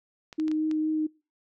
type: clicks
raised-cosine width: 0.2 ms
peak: -25 dBFS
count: 5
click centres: 0.328 / 0.399 / 0.481 / 0.515 / 0.713 s
type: tone with vibrato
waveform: sine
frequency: 311.1 Hz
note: D#4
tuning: in tune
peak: -24 dBFS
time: 0.38-1.07 s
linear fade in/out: 10 ms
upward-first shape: triangle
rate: 4.3 Hz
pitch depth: 12 cents each way
effects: noise-tail reverb RT60 0.3 s tail -23 dB re dry